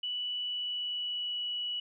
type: tone with pitch glide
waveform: sine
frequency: 2960 to 2940 Hz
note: F#7 to F#7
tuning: 0 to -12 cents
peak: -32 dBFS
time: 0.03-1.8 s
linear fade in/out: 5 ms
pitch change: -12 cents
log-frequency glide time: 0.4-1.38 s
effects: none